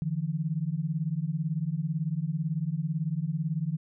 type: beating tone pair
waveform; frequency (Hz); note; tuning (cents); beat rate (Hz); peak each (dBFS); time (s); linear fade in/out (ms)
sine; 149.4 / 167.4; D3 / E3; +30 / +27; 18; -30; 0.02-3.77; 0
effects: none